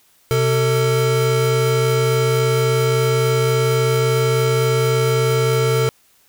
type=tone pair together; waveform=square; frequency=128.08 / 447.8 Hz; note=C3 / A4; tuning=-37 / +30 cents; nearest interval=octave + minor seventh; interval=2167 cents; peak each=-18 dBFS; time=0.31-5.89 s; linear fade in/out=0 ms; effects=white hiss -56 dBFS RMS until 6.28 s